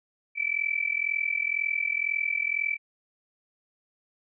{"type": "tone with amplitude modulation", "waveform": "sine", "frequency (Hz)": 2318, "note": "D7", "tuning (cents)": -23, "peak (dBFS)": -21, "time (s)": [0.35, 2.78], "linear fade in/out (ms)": 50, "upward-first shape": "sine", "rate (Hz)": 42, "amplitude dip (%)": 90, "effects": []}